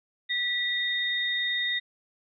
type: tone pair together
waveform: sine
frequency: 1953 / 3690 Hz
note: B6 / A#7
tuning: -20 / -18 cents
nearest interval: major seventh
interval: 1102 cents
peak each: -28 dBFS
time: 0.29-1.8 s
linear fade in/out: 20 ms
effects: none